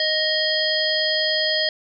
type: harmonic tone with a mistuned harmonic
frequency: 622.3 Hz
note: D#5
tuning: in tune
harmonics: 1 / 3 / 5 / 7 / 8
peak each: -25 / -25 / -25 / -25 / -25 dBFS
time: 0-1.69 s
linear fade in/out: 2 ms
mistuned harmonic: 5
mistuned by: +67 cents
effects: none